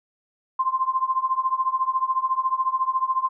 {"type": "tone with tremolo", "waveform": "sine", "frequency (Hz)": 1046.5, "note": "C6", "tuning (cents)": 0, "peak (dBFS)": -16, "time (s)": [0.59, 3.29], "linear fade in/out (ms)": 5, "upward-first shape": "triangle", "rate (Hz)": 14, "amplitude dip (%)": 95, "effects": []}